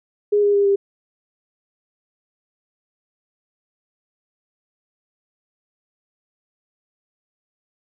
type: tone with pitch steps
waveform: sine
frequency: 413.2 / 408 / 402.8 / 397.7 Hz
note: G#4 / G#4 / G4 / G4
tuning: -9 / -31 / +47 / +25 cents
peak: -13 dBFS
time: 0.32-0.76 s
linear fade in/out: 10 ms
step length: 110 ms
effects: none